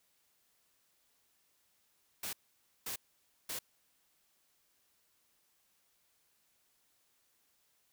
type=noise bursts; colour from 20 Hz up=white; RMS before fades=-40 dBFS; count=3; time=2.23-3.59 s; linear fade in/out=5 ms; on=100 ms; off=530 ms; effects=white hiss -74 dBFS RMS until 7.92 s